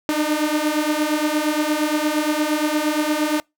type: beating tone pair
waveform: sawtooth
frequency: 298.4 / 307 Hz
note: D4 / D#4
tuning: +28 / -23 cents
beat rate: 8.6 Hz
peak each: -18 / -17 dBFS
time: 0.09-3.4 s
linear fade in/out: 0 ms
effects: noise-tail reverb RT60 0.2 s tail -26 dB re dry